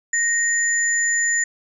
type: tone pair together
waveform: sine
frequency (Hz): 1864.7 / 7020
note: A#6 / A8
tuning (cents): 0 / -5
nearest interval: octave + major seventh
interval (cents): 2295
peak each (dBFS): -19 / -21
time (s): 0.13-1.44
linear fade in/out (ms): 5
effects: none